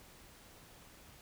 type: silence
effects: pink hiss -58 dBFS RMS until 1.21 s